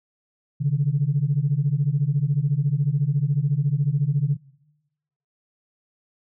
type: beating tone pair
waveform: sine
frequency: 135.7 / 149.7 Hz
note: C#3 / D3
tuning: -36 / +33 cents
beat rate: 14 Hz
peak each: -21 dBFS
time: 0.6-4.37 s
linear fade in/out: 20 ms
effects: noise-tail reverb RT60 1.0 s tail -24 dB re dry + tanh soft clip ceiling -11 dBFS